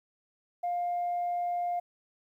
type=tone; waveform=sine; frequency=704 Hz; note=F5; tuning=14 cents sharp; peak=-27 dBFS; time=0.63-1.8 s; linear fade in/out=10 ms; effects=tanh soft clip ceiling -25 dBFS + 11-bit